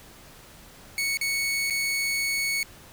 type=tone with dropouts; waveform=sawtooth; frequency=2217 Hz; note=C#7; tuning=in tune; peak=-21 dBFS; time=0.98-2.63 s; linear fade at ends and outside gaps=1 ms; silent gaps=1.172-1.212 / 1.7-1.706 s; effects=pink hiss -49 dBFS RMS until 2.92 s